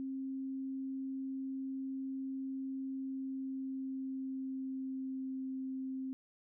sine tone with pitch glide, 266.8 to 263.3 Hz, C4 to C4, +34 to +11 cents, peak -37 dBFS, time 0-6.13 s, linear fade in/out 0 ms, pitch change -23 cents, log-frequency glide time 2.87-5.47 s, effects none

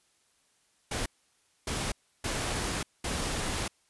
pink noise bursts at uneven times, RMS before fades -32 dBFS, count 4, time 0.91-1.06 / 1.67-1.92 / 2.24-2.83 / 3.04-3.68 s, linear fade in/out 5 ms, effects white hiss -69 dBFS RMS until 3.89 s + resampled to 24000 Hz

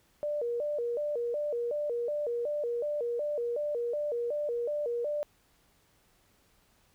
sine tone with vibrato, 530 Hz, C5, 22 cents sharp, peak -29 dBFS, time 0.23-5.23 s, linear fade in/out 0 ms, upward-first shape square, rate 2.7 Hz, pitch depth 190 cents each way, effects pink hiss -67 dBFS RMS until 6.94 s

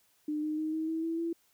sine tone with pitch steps, 301.5 / 306.8 / 312.1 / 317.6 / 323.1 / 328.8 / 334.5 Hz, D4 / D#4 / D#4 / D#4 / E4 / E4 / E4, +46 / -24 / +5 / +36 / -35 / -4 / +25 cents, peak -30 dBFS, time 0.28-1.33 s, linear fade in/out 5 ms, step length 150 ms, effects white hiss -69 dBFS RMS until 1.53 s

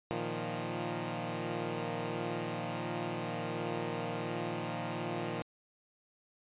10% pulse chord, Bb suspended fourth, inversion none, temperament equal with one note detuned, 116.54 / 155.56 / 174.11 Hz, Bb2 / Eb3 / F3, 0 / 0 / -5 cents, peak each -31 dBFS, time 0.11-5.42 s, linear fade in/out 0 ms, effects resampled to 8000 Hz

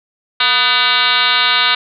sine tone with frequency modulation, 2549 Hz, D#7, 41 cents sharp, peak -10 dBFS, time 0.4-1.75 s, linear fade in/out 5 ms, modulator 262 Hz, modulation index 5.8, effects none

